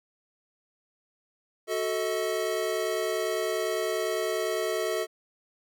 square chord, D# diminished, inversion first, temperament equal with one note detuned, 370 / 440 / 637.5 Hz, F#4 / A4 / D#5, 0 / 0 / +42 cents, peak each -33 / -31 / -32 dBFS, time 1.67-5.07 s, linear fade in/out 50 ms, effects none

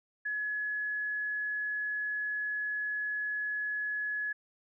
sine tone, 1695 Hz, G#6, 35 cents sharp, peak -31 dBFS, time 0.25-4.33 s, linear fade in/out 10 ms, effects none

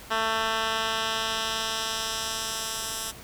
10% pulse tone with band-pass filter sweep, 222.6 Hz, A3, 20 cents sharp, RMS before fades -29 dBFS, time 0.1-3.12 s, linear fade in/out 20 ms, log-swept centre 1900 to 8800 Hz, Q 0.88, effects pink hiss -45 dBFS RMS until 3.23 s

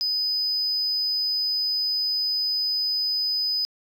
sine tone, 5000 Hz, D#8, 8 cents sharp, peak -20 dBFS, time 0.01-3.65 s, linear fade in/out 0 ms, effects tanh soft clip ceiling -20 dBFS + 10-bit

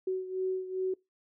sine beating tone pair, 373.8 / 376.3 Hz, F#4 / F#4, +18 / +29 cents, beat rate 2.5 Hz, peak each -31 / -36 dBFS, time 0.07-0.94 s, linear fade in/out 5 ms, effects noise-tail reverb RT60 0.2 s tail -23 dB re dry

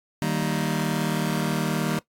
sawtooth chord, Eb major, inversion none, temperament just, 155.56 / 194.45 / 233.3 Hz, Eb3 / G3 / Bb3, 0 / -14 / +2 cents, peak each -22 / -24 / -24 dBFS, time 0.22-1.99 s, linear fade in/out 0 ms, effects noise-tail reverb RT60 0.1 s tail -19 dB re dry + AAC 64 kbps

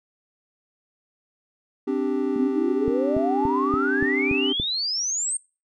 triangle chord, C suspended second, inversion none, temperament equal, 261.6 / 293.7 / 392 Hz, C4 / D4 / G4, 0 / 0 / 0 cents, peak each -24 dBFS, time 1.87-4.53 s, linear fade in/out 10 ms
sine exponential sweep, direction up, 240.3 to 8680 Hz, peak -23 dBFS, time 2.36-5.37 s, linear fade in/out 2 ms
click train, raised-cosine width 3 ms, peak -15 dBFS, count 7, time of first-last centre 2.88-4.599 s, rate 3.49 Hz
effects noise-tail reverb RT60 0.3 s tail -23 dB re dry

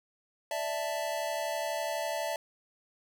square chord, D suspended second, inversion none, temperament equal, 587.3 / 659.3 / 880 Hz, D5 / E5 / A5, 0 / 0 / 0 cents, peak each -37 / -35 / -38 dBFS, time 0.51-2.36 s, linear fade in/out 2 ms, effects none

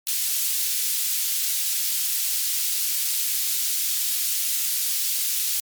white high-pass noise, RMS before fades -24 dBFS, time 0.07-5.6 s, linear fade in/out 0 ms, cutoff 3400 Hz, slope 12 dB/octave, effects MP3 96 kbps

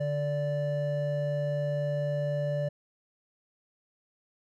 triangle tone pair together, 146 / 584 Hz, D3 / D5, -10 / -10 cents, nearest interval 2 octaves, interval 2400 cents, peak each -28 dBFS, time 0-2.69 s, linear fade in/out 10 ms, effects none

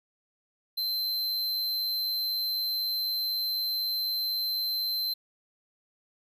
square tone, 4098 Hz, C8, 37 cents flat, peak -28 dBFS, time 0.77-5.14 s, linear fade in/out 10 ms, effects none

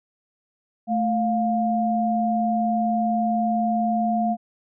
sine tone pair together, 220 / 704.3 Hz, A3 / F5, 0 / +14 cents, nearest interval octave + minor sixth, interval 2014 cents, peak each -22 dBFS, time 0.87-4.37 s, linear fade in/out 50 ms, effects none

